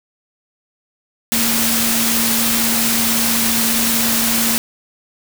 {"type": "tone in noise", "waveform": "sine", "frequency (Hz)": 229.3, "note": "A#3", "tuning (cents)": -28, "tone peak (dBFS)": -21, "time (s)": [1.32, 4.58], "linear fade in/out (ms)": 0, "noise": "white", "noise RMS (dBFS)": -17, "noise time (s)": [1.32, 4.58], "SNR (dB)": -7, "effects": []}